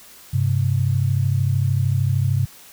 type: tone pair together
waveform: sine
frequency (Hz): 99.2 / 132.42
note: G2 / C3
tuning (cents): +21 / +21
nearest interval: perfect fourth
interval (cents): 500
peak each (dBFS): -19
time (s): 0.33-2.46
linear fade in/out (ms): 10
effects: white hiss -45 dBFS RMS until 2.72 s